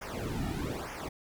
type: noise with flanger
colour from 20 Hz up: brown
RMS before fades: -36 dBFS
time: 0.01-1.09 s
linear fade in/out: 10 ms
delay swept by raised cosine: 0.24 to 1.94 ms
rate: 1.1 Hz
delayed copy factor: -0.9
effects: none